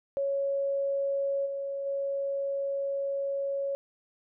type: tone with level steps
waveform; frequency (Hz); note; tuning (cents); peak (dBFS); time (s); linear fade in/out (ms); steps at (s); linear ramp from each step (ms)
sine; 554.4; C#5; 0; -26 / -31 / -28; 0.17-3.75; 0; 1.45 / 1.85; 20
effects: none